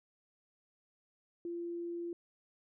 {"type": "tone", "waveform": "sine", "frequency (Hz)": 343.2, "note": "F4", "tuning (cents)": -30, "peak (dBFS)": -37, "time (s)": [1.45, 2.13], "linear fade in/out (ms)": 2, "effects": []}